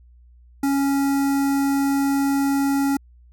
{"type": "tone with notch filter", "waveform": "square", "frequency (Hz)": 277.2, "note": "C#4", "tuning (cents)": 0, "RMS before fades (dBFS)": -20, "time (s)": [0.63, 2.97], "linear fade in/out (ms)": 5, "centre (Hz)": 3200, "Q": 0.78, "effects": ["added 60 Hz sine -47 dBFS peak until 3.32 s"]}